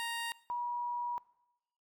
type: tone pair in turn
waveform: 15% pulse / sine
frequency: 932.3 / 964.1 Hz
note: A#5 / B5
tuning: 0 / -42 cents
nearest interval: minor second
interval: 58 cents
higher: second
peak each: -29 / -33 dBFS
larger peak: first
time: 0-0.32 / 0.5-1.18 s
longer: second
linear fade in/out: 0 ms
effects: noise-tail reverb RT60 0.9 s tail -21 dB re dry